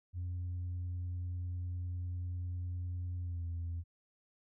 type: tone with pitch glide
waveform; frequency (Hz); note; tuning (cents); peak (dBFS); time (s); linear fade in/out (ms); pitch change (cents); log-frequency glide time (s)
sine; 89 to 84.93; F2 to F2; +33 to -48; -34; 0.13-3.84; 50; -81; 3.2-3.44
effects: tanh soft clip ceiling -34 dBFS